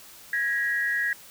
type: tone pair together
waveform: sine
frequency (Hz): 1653 / 1903.3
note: G#6 / A#6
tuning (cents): -9 / +36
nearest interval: major second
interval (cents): 245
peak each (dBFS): -26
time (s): 0.33-1.13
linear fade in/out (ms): 2
effects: white hiss -48 dBFS RMS until 1.3 s